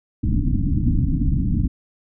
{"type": "low-pass noise", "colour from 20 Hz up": "pink", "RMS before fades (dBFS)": -19, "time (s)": [0.23, 1.68], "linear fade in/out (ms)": 10, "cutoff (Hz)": 300, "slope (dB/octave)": 96, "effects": []}